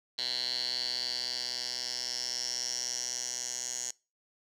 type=tone with band-pass filter sweep; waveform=10% pulse; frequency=123.8 Hz; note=B2; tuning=5 cents sharp; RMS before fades=-35 dBFS; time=0.18-3.91 s; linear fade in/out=5 ms; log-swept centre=4100 to 6500 Hz; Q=8.5; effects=noise-tail reverb RT60 0.3 s tail -24 dB re dry